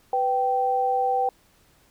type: tone pair together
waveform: sine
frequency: 496.7 / 778 Hz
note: B4 / G5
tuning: +10 / -13 cents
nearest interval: minor sixth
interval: 777 cents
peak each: -26 / -21 dBFS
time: 0.13-1.29 s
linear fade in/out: 2 ms
effects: pink hiss -60 dBFS RMS until 1.9 s